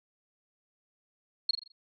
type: tone with echo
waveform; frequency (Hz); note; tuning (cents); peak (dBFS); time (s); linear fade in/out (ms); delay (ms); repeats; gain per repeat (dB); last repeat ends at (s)
sine; 4293; C8; +44; -21; 1.49-1.51; 5; 42; 5; -7; 1.72
effects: none